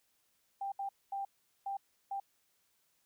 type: tone bursts at uneven times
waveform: sine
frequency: 790 Hz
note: G5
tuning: 13 cents sharp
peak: -35 dBFS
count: 5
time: 0.61-0.72 / 0.79-0.89 / 1.12-1.25 / 1.66-1.77 / 2.11-2.2 s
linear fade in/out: 5 ms
effects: white hiss -75 dBFS RMS until 3.05 s